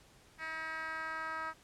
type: tone with band-pass filter sweep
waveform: 10% pulse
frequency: 319.3 Hz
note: D#4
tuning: 45 cents sharp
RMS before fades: -40 dBFS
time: 0.38-1.54 s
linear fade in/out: 50 ms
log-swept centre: 2000 to 1300 Hz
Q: 2.2
effects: pink hiss -62 dBFS RMS until 1.63 s + low-pass 10000 Hz 12 dB/octave